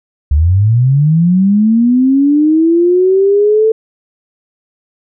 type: linear sweep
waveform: sine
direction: up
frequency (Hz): 68.3 to 445.5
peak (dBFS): -6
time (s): 0.31-3.72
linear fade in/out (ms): 5
effects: none